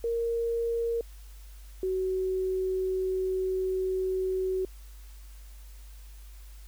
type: tone pair in turn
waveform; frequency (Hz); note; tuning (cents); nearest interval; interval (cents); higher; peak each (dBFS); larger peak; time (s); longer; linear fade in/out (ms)
sine; 464.6 / 375; A#4 / F#4; -6 / +23; major third; 371; first; -26; neither; 0.04-1.01 / 1.83-4.65; second; 2
effects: added 50 Hz sine -44 dBFS peak until 6.67 s + white hiss -58 dBFS RMS until 6.67 s